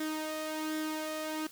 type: tone with flanger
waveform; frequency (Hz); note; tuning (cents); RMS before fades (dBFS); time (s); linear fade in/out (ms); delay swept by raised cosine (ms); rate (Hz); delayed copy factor
sawtooth; 311.1; D#4; 0; -36; 0-1.47; 5; 0.56 to 1.66; 1.3; +0.5
effects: white hiss -53 dBFS RMS until 1.51 s